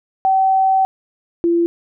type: tone pair in turn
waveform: sine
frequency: 766 / 340.5 Hz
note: G5 / F4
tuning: -40 / -44 cents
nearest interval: octave + major second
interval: 1404 cents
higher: first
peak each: -11 / -12 dBFS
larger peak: first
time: 0.25-0.85 / 1.44-1.66 s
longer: first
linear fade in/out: 0 ms
effects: none